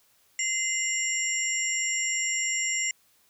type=tone cluster; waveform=sine; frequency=2067 / 2872 / 5610 / 7330 Hz; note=C7 / F7 / F8 / A#8; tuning=-22 / +48 / +7 / -30 cents; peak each=-29 / -37 / -36 / -28 dBFS; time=0.39-2.91 s; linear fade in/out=2 ms; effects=white hiss -64 dBFS RMS until 3.29 s